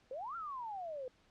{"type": "exponential two-way sweep", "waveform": "sine", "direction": "up then down", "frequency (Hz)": [493.9, 1396.9, 493.9], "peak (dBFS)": -40, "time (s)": [0.11, 1.08], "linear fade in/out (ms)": 2, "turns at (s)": 0.36, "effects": ["pink hiss -69 dBFS RMS until 1.3 s", "low-pass 5000 Hz 12 dB/octave"]}